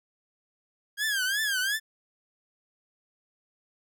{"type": "tone with vibrato", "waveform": "sawtooth", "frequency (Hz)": 1616, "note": "G#6", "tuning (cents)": -48, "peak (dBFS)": -22, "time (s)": [0.97, 1.8], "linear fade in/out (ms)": 50, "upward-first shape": "triangle", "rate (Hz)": 2.8, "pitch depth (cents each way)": 170, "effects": []}